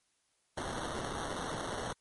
violet noise with sample-and-hold, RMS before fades -38 dBFS, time 0.57-1.93 s, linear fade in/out 5 ms, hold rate 2450 Hz, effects white hiss -75 dBFS RMS until 2 s + MP3 48 kbps

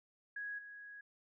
sine tone with level steps, 1661.2 Hz, G#6, in tune, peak -40 / -49 dBFS, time 0.36-1.01 s, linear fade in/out 5 ms, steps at 0.58 s, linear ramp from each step 10 ms, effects none

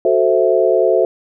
sine chord, F# half-diminished seventh, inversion none, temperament equal, 370 / 440 / 523.3 / 659.3 Hz, F#4 / A4 / C5 / E5, 0 / 0 / 0 / 0 cents, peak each -16 dBFS, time 0.05-1.05 s, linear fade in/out 2 ms, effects none

